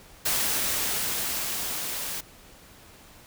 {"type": "noise with level ramp", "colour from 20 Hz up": "white", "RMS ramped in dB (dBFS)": [-25, -33], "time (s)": [0.25, 2.21], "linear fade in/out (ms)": 10, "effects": ["pink hiss -51 dBFS RMS until 3.26 s"]}